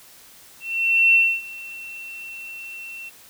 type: tone with ADSR envelope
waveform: sine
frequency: 2704 Hz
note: E7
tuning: 43 cents sharp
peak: -11 dBFS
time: 0.6-3.1 s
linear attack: 540 ms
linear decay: 270 ms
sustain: -22 dB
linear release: 17 ms
effects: white hiss -48 dBFS RMS until 3.29 s